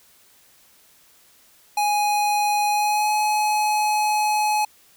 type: tone with pitch glide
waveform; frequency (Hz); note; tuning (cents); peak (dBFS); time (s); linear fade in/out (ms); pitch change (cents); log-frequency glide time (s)
square; 831 to 846.5; G#5 to G#5; +1 to +33; -19; 1.77-4.65; 5; +32; 2.68-3.13
effects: white hiss -55 dBFS RMS until 4.96 s